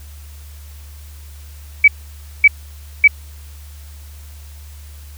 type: tone bursts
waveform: sine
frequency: 2285 Hz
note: D7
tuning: 48 cents flat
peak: -3 dBFS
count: 3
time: 1.84-3.077 s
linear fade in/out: 5 ms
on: 39 ms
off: 560 ms
effects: added 73 Hz sine -34 dBFS peak until 5.17 s + white hiss -46 dBFS RMS until 5.17 s